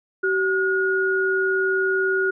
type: tone pair together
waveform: sine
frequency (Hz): 381.7 / 1441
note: G4 / F#6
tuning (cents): -46 / -46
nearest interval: octave + major seventh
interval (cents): 2300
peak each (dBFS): -21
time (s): 0.23-2.31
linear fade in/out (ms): 10
effects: none